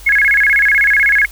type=tone with vibrato; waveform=sine; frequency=1900 Hz; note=A#6; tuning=33 cents sharp; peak=-8 dBFS; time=0.06-1.26 s; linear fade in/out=10 ms; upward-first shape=square; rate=16 Hz; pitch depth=230 cents each way; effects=added 50 Hz sine -34 dBFS peak until 1.31 s + white hiss -39 dBFS RMS until 1.31 s